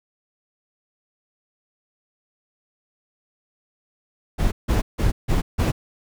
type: noise bursts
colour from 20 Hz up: brown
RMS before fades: -19 dBFS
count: 5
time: 4.38-5.72 s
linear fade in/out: 20 ms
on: 140 ms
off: 160 ms
effects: none